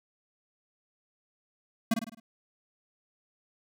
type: tone with echo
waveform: square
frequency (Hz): 226.1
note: A3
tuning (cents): +47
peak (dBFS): -22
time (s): 1.91-1.94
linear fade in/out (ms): 5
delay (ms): 52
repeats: 5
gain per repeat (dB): -6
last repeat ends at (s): 2.2
effects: none